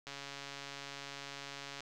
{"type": "click train", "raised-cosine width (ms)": 0.2, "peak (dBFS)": -27, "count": 244, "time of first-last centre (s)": [0.07, 1.806], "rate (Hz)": 140, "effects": []}